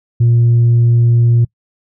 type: tone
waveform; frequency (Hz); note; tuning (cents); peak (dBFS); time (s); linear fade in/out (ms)
sine; 118.1; A#2; +23; -5; 0.2-1.45; 10
effects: noise-tail reverb RT60 0.1 s tail -25 dB re dry + tanh soft clip ceiling -5 dBFS